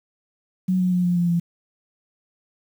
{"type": "tone with pitch steps", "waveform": "sine", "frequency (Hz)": [185, 182.14, 179.32, 176.54, 173.81, 171.12], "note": ["F#3", "F#3", "F3", "F3", "F3", "F3"], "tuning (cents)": [0, -27, 46, 19, -8, -35], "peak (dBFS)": -17, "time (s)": [0.68, 1.4], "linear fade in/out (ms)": 10, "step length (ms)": 120, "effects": ["8-bit"]}